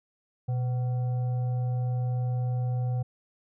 sine tone with frequency modulation, 123.47 Hz, B2, in tune, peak -25 dBFS, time 0.48-3.03 s, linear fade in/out 10 ms, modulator 630 Hz, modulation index 0.25, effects none

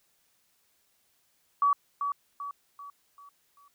sine tone with echo, 1139 Hz, C#6, 47 cents sharp, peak -20 dBFS, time 1.62-1.73 s, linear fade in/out 2 ms, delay 390 ms, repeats 5, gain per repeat -7 dB, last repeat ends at 3.68 s, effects white hiss -70 dBFS RMS until 3.74 s

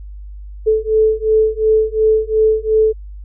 sine beating tone pair, 435.3 / 438.1 Hz, A4 / A4, -19 / -7 cents, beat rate 2.8 Hz, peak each -14 dBFS, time 0.66-2.93 s, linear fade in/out 20 ms, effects added 50 Hz sine -29 dBFS peak until 3.24 s

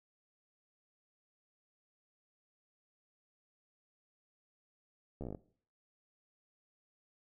slowing click train, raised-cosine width 2 ms, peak -29 dBFS, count 9, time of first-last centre 5.21-5.348 s, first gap 13 ms, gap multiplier 1.08, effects noise-tail reverb RT60 0.5 s tail -19 dB re dry

